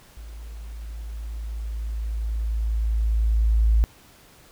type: tone with level ramp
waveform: sine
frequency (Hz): 55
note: A1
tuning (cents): 0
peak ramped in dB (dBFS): -36 to -14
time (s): 0.17-3.84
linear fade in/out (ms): 0
effects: pink hiss -52 dBFS RMS until 4.51 s